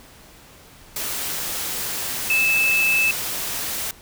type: tone in noise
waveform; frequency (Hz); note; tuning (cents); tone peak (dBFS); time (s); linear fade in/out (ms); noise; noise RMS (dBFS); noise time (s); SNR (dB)
sine; 2620; E7; -11; -16; 2.3-3.11; 2; white; -27; 0.96-3.91; +8
effects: pink hiss -47 dBFS RMS until 4.01 s